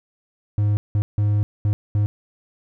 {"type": "tone bursts at uneven times", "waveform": "triangle", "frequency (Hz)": 103.83, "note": "G#2", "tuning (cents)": 0, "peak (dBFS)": -14, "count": 5, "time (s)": [[0.58, 0.77], [0.95, 1.02], [1.18, 1.43], [1.65, 1.73], [1.95, 2.06]], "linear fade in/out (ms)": 0, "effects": []}